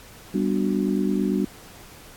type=chord; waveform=sine; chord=G major seventh; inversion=none; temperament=just; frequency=196 / 245 / 294 / 367.5 Hz; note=G3 / B3 / D4 / F#4; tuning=0 / -14 / +2 / -12 cents; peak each=-23 / -27 / -26 / -28 dBFS; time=0.34-1.45 s; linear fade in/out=5 ms; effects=pink hiss -46 dBFS RMS until 2.16 s + AAC 64 kbps